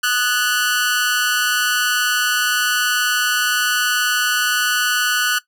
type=tone with amplitude modulation; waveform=sawtooth; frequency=1480 Hz; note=F#6; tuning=in tune; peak=-8 dBFS; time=0.03-5.39 s; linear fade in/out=10 ms; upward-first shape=sine; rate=241 Hz; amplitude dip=85%; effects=noise-tail reverb RT60 0.1 s tail -17 dB re dry